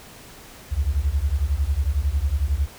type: beating tone pair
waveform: sine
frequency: 65.2 / 76.2 Hz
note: C2 / D#2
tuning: -5 / -36 cents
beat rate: 11 Hz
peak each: -22 dBFS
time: 0.71-2.68 s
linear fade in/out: 20 ms
effects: pink hiss -44 dBFS RMS until 2.78 s